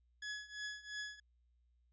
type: tone with tremolo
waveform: sawtooth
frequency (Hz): 1690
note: G#6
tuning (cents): +30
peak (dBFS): -36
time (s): 0.22-1.2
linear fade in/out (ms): 5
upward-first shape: triangle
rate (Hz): 2.9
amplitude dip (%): 90
effects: added 60 Hz sine -70 dBFS peak until 1.92 s + resampled to 16000 Hz